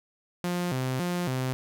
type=tone with vibrato; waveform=sawtooth; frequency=151.3 Hz; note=D#3; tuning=48 cents flat; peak=-23 dBFS; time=0.44-1.53 s; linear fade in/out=0 ms; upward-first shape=square; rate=1.8 Hz; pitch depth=270 cents each way; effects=none